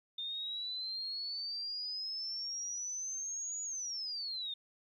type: exponential two-way sweep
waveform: sine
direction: up then down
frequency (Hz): 3616 to 6860 to 3616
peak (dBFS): -37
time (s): 0.18-4.54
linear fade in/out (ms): 5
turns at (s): 3.62
effects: 12-bit